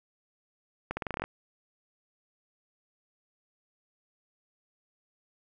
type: accelerating click train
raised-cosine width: 0.5 ms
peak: -17 dBFS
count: 10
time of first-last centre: 0.91-1.24 s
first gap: 60 ms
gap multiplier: 0.87
effects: none